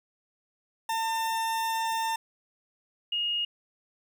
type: tone pair in turn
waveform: 40% pulse / sine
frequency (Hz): 901 / 2860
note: A5 / F7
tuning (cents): +41 / +41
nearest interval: octave + minor sixth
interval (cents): 2000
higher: second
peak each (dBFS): -26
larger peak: neither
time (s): 0.89-2.16 / 3.12-3.45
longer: first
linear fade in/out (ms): 5
effects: 11-bit